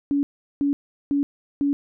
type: tone bursts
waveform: sine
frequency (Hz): 283.7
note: C#4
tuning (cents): +40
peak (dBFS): -18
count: 4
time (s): 0.11-1.73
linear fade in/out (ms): 0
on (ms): 120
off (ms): 380
effects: none